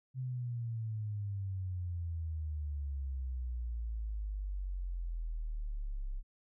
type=exponential sweep; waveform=sine; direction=down; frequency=130.8 to 32.7 Hz; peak=-35 dBFS; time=0.14-6.23 s; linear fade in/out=50 ms; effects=none